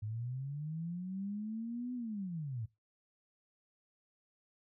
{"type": "linear two-way sweep", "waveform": "sine", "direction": "up then down", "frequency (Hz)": [103.4, 251.8, 103.4], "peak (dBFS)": -37, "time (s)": [0.02, 2.66], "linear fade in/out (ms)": 10, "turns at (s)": 1.94, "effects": ["noise-tail reverb RT60 0.2 s tail -19 dB re dry"]}